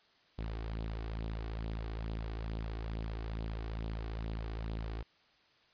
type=tone with flanger; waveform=sawtooth; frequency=55 Hz; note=A1; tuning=in tune; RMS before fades=-39 dBFS; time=0.38-5.03 s; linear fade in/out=10 ms; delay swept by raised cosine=0.24 to 2.74 ms; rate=2.3 Hz; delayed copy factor=+0.5; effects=white hiss -67 dBFS RMS until 5.73 s + resampled to 11025 Hz